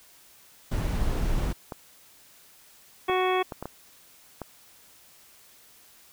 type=noise; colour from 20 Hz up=brown; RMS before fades=-26 dBFS; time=0.71-1.53 s; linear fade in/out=10 ms
type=clicks; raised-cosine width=1 ms; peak=-20 dBFS; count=6; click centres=1.722 / 3.097 / 3.522 / 3.626 / 3.656 / 4.417 s
type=harmonic tone; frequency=370 Hz; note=F#4; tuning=in tune; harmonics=1 / 2 / 3 / 4 / 5 / 6 / 7 / 9; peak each=-25 / -28 / -29 / -40 / -36 / -35 / -37 / -37 dBFS; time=3.08-3.43 s; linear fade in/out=10 ms
effects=white hiss -55 dBFS RMS until 6.12 s